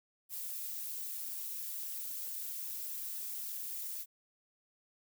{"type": "noise with flanger", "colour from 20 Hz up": "violet", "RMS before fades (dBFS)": -41, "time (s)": [0.29, 4.06], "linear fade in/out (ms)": 50, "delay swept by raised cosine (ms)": [1.1, 5.7], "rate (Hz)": 3.8, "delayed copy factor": 0.7, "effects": []}